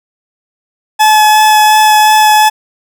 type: tone with vibrato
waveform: 40% pulse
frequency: 857 Hz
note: A5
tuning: 46 cents flat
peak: -3 dBFS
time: 0.99-2.5 s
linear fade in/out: 20 ms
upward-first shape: sine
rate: 2.8 Hz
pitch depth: 9 cents each way
effects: none